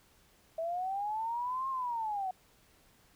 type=linear two-way sweep; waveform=sine; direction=up then down; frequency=643 to 1076 to 733 Hz; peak=-32 dBFS; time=0.58-2.31 s; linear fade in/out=5 ms; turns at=1.69 s; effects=pink hiss -65 dBFS RMS until 3.15 s